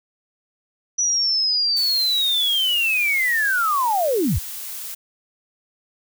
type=linear sweep; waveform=sine; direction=down; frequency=5920 to 47.31 Hz; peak=-17 dBFS; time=0.98-4.39 s; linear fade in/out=10 ms
type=noise; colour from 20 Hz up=blue; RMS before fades=-32 dBFS; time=1.76-4.95 s; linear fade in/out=10 ms
effects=none